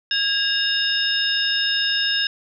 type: tone cluster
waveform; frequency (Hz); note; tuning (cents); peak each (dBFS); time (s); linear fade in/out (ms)
sine; 1635 / 2827 / 3689 / 5220; G#6 / F7 / A#7 / E8; -28 / +20 / -19 / -18; -24; 0.11-2.27; 2
effects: none